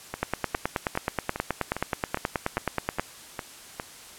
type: two click trains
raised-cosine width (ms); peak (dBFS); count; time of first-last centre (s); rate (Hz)
0.5; -9 / -15; 27 / 10; 0.23-2.996 / 0.14-3.799; 9.4 / 2.46
effects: white hiss -46 dBFS RMS until 4.18 s + low-pass 11000 Hz 12 dB/octave